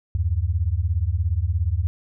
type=beating tone pair; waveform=sine; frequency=76.9 / 93.9 Hz; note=D#2 / F#2; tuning=-20 / +26 cents; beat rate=17 Hz; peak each=-22 dBFS; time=0.15-1.87 s; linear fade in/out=0 ms; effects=none